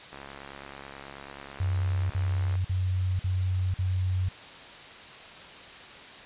click train, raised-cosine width 0.5 ms, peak -27 dBFS, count 169, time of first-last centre 0.13-2.554 s, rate 69.3 Hz
sine tone bursts, 92.5 Hz, F#2, in tune, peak -24 dBFS, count 5, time 1.6-4.288 s, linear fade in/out 5 ms, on 500 ms, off 47 ms
effects white hiss -45 dBFS RMS until 6.25 s + resampled to 8000 Hz

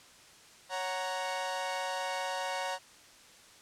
sawtooth chord, F# major, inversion second, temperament equal, 554.4 / 740 / 932.3 Hz, C#5 / F#5 / A#5, 0 / 0 / 0 cents, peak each -34 / -34 / -33 dBFS, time 0.69-2.79 s, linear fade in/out 50 ms, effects white hiss -56 dBFS RMS until 3.61 s + low-pass 8000 Hz 12 dB/octave

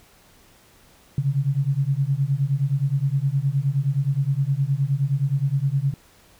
sine beating tone pair, 133.6 / 143.2 Hz, C3 / D3, +36 / -43 cents, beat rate 9.6 Hz, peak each -22 dBFS, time 1.18-5.94 s, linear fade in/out 2 ms, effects pink hiss -54 dBFS RMS until 6.39 s

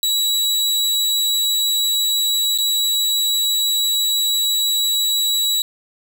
sawtooth tone with dropouts, 3902 Hz, B7, 22 cents flat, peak -13 dBFS, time 0.03-5.62 s, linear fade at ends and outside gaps 1 ms, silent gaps 2.577-2.585 s, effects none

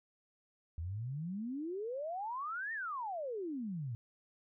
sine exponential two-way sweep, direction up then down, 77.78 to 1864.7 to 110.2 Hz, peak -37 dBFS, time 0.78-3.95 s, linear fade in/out 0 ms, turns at 2.73 s, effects none

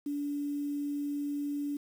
sine tone with quantisation, 288.3 Hz, D4, 32 cents flat, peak -31 dBFS, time 0.06-1.77 s, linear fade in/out 5 ms, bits 9, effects none

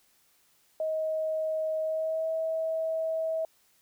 sine tone with pitch glide, 631 to 644.6 Hz, D#5 to E5, +24 to -39 cents, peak -27 dBFS, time 0.8-3.45 s, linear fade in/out 2 ms, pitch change +37 cents, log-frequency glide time 1.82-2.29 s, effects white hiss -66 dBFS RMS until 3.81 s

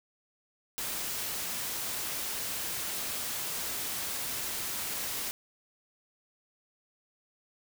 white noise, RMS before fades -35 dBFS, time 0.78-5.31 s, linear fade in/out 0 ms, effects none

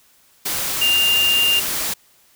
sine tone in noise, 2800 Hz, F7, 4 cents sharp, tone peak -14 dBFS, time 0.81-1.6 s, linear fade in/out 10 ms, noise white, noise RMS -23 dBFS, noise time 0.45-1.94 s, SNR +6 dB, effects white hiss -55 dBFS RMS until 2.35 s

